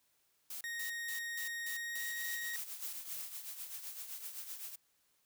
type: noise bursts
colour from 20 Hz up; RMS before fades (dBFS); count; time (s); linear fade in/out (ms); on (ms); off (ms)
blue; -44; 10; 0.5-3.22; 5; 110; 180
type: tone with pitch glide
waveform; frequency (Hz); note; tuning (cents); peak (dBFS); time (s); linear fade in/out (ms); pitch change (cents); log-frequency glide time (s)
40% pulse; 1864.7 to 1879.8; A#6 to A#6; 0 to +14; -38; 0.64-2.56; 0; +14; 1.73-2.03
type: noise with tremolo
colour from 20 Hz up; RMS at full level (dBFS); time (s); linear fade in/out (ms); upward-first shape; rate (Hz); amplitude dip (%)
blue; -43; 2.05-4.76; 10; triangle; 7.8; 65
effects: white hiss -75 dBFS RMS until 5.25 s